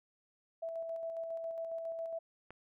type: tone with tremolo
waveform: sine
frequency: 659.3 Hz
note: E5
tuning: in tune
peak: -36 dBFS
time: 0.62-2.19 s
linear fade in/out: 10 ms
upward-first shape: square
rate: 7.3 Hz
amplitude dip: 30%
type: click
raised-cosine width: 0.5 ms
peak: -34 dBFS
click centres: 2.506 s
effects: none